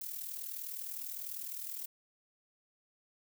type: noise with amplitude modulation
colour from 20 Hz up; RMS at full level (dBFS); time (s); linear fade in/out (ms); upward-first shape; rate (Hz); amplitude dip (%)
violet; -39; 0.01-1.86; 5; sine; 39.9; 65
effects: none